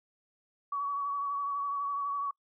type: tone with vibrato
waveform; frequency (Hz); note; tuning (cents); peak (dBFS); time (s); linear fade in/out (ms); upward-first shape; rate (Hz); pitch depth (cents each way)
sine; 1131; C#6; +34; -30; 0.72-2.31; 5; triangle; 12; 33
effects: noise-tail reverb RT60 0.1 s tail -26 dB re dry